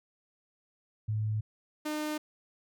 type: tone pair in turn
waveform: sine / sawtooth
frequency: 107.7 / 303.8 Hz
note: A2 / D#4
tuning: -37 / -41 cents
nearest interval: octave + tritone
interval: 1796 cents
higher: second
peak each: -28 dBFS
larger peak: neither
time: 1.08-1.41 / 1.85-2.18 s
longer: neither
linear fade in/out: 10 ms
effects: none